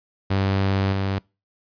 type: tone with level steps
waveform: sawtooth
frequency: 97.2 Hz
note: G2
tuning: 14 cents flat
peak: -15 / -18 dBFS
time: 0.3-1.19 s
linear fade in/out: 10 ms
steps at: 0.92 s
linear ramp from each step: 10 ms
effects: noise-tail reverb RT60 0.3 s tail -26 dB re dry + resampled to 11025 Hz